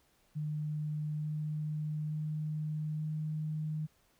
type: tone with pitch steps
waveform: sine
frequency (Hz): 151.5 / 152.47 / 153.44 / 154.42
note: D#3 / D#3 / D#3 / D#3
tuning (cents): -46 / -35 / -24 / -13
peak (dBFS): -33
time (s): 0.35-3.87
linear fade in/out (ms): 20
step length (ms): 880
effects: pink hiss -70 dBFS RMS until 4.19 s